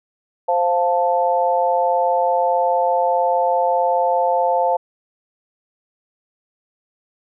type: chord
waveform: sine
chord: F major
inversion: second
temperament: equal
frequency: 523.3 / 698.5 / 880 Hz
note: C5 / F5 / A5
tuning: 0 / 0 / 0 cents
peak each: -19 dBFS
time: 0.48-4.77 s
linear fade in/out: 10 ms
effects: none